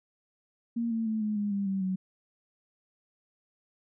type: tone with pitch steps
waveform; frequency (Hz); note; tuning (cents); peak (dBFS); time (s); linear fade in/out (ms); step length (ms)
sine; 233.1 / 225.9 / 219 / 212.3 / 205.8 / 199.44 / 193.31 / 187.38; A#3 / A3 / A3 / G#3 / G#3 / G3 / G3 / F#3; 0 / +46 / -8 / +38 / -16 / +30 / -24 / +22; -27; 0.76-1.96; 10; 150
effects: none